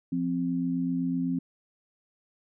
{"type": "tone pair together", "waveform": "sine", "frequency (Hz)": [173.69, 261.6], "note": ["F3", "C4"], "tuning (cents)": [-9, 0], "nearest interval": "perfect fifth", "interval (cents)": 709, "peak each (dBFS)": [-30, -27], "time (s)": [0.12, 1.39], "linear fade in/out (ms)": 5, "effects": []}